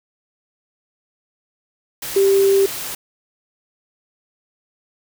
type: tone in noise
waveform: sine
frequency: 392 Hz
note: G4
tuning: in tune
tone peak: -11 dBFS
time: 2.16-2.66 s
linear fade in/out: 5 ms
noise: white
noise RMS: -28 dBFS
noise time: 2.02-2.95 s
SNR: +14 dB
effects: none